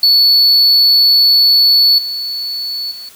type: tone with level steps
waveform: triangle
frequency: 4435 Hz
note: C#8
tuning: in tune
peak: -5 / -17 / -26 dBFS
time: 0.03-3.09 s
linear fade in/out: 2 ms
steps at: 1.98 / 2.91 s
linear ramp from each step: 5 ms
effects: white hiss -41 dBFS RMS until 3.15 s